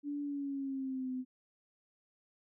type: tone with pitch glide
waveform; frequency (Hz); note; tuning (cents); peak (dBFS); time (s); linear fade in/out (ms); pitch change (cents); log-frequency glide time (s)
sine; 288.8 to 255.8; D4 to C4; -29 to -39; -35; 0.03-1.25; 50; -210; 0.22-1.12
effects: none